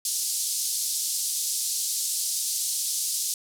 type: band-pass noise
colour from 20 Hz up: white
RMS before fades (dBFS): -28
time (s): 0.05-3.34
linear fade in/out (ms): 2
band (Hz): 4400 to 11000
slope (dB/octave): 24
effects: none